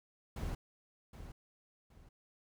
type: noise with echo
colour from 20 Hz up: brown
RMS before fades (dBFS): -39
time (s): 0.36-0.55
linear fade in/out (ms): 5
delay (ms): 770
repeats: 2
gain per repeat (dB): -10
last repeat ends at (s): 2.09
effects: none